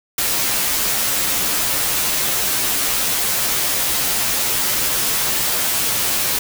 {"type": "noise with comb filter", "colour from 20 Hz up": "white", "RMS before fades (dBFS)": -19, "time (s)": [0.18, 6.39], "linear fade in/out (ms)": 5, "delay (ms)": 12, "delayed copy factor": -0.9, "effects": []}